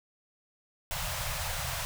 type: band-stop noise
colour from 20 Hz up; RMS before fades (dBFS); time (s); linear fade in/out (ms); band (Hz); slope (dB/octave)
pink; -34; 0.91-1.85; 0; 150 to 560; 48
effects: none